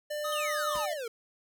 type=tone; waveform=square; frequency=596 Hz; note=D5; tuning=25 cents sharp; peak=-33 dBFS; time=0.1-0.94 s; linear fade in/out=10 ms
type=tone with vibrato; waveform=square; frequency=1243 Hz; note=D#6; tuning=2 cents flat; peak=-34 dBFS; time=0.24-0.86 s; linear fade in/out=10 ms; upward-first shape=sine; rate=5.6 Hz; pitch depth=24 cents each way
type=exponential sweep; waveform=square; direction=down; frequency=3206 to 440 Hz; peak=-35 dBFS; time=0.32-1.08 s; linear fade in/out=5 ms
type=noise with exponential decay; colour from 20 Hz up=pink; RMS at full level=-39 dBFS; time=0.75-0.88 s; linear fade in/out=2 ms; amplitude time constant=27 ms
effects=none